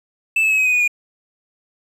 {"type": "tone with pitch steps", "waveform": "triangle", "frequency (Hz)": [2637, 2602, 2568, 2534, 2501, 2468, 2435], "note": ["E7", "E7", "E7", "D#7", "D#7", "D#7", "D#7"], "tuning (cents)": [0, -23, -46, 31, 8, -15, -38], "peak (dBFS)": -12, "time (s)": [0.36, 0.878], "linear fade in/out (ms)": 5, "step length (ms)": 74, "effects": ["8-bit"]}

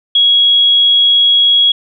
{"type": "tone", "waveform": "sine", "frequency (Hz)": 3321, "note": "G#7", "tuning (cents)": -1, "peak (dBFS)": -6, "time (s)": [0.15, 1.72], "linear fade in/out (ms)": 5, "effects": []}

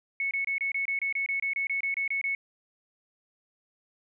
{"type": "tone bursts", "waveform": "sine", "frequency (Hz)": 2205, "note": "C#7", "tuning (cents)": -10, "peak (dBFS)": -26, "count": 16, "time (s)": [0.2, 2.35], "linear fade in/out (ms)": 2, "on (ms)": 110, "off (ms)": 26, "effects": []}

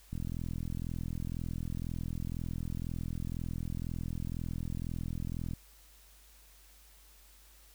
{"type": "click train", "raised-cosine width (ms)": 5, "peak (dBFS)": -25, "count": 228, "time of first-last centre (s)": [0.13, 5.535], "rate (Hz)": 42, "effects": ["added 50 Hz sine -59 dBFS peak until 7.74 s", "white hiss -61 dBFS RMS until 7.74 s"]}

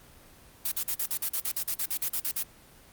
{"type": "noise bursts", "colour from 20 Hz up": "blue", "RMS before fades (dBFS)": -29, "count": 16, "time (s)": [0.65, 2.428], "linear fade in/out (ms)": 5, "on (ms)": 68, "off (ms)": 46, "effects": ["pink hiss -54 dBFS RMS until 2.92 s", "Opus 24 kbps"]}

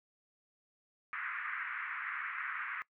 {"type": "band-pass noise", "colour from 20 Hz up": "pink", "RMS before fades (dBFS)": -40, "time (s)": [1.13, 2.82], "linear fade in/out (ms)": 0, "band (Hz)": [1200, 2200], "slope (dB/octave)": 48, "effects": ["noise-tail reverb RT60 0.1 s tail -20 dB re dry"]}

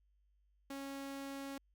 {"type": "tone", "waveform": "sawtooth", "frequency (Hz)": 275.2, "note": "C#4", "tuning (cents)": -12, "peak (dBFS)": -39, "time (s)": [0.7, 1.58], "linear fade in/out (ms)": 5, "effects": ["added 50 Hz sine -70 dBFS peak until 1.74 s"]}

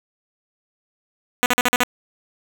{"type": "tone bursts", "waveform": "5% pulse", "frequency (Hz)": 246.9, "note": "B3", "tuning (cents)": 0, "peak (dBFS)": -3, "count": 6, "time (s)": [1.43, 1.834], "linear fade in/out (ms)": 0, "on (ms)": 29, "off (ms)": 46, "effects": []}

